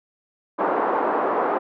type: band-pass noise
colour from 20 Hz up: white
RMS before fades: -22 dBFS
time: 0.58-1.59 s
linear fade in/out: 20 ms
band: 280 to 1100 Hz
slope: 24 dB/octave
effects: none